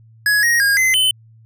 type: tone with pitch steps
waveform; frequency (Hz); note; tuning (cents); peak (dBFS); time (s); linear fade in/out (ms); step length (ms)
square; 1678 / 1877 / 1627 / 2052 / 3040; G#6 / A#6 / G#6 / C7 / F#7; +17 / +11 / -36 / -34 / +46; -13; 0.26-1.11; 2; 170
effects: added 112 Hz sine -44 dBFS peak until 1.45 s